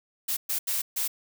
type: noise bursts at uneven times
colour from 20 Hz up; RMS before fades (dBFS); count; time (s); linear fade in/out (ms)
blue; -28; 4; 0.28-0.37 / 0.49-0.59 / 0.67-0.82 / 0.96-1.08; 10
effects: none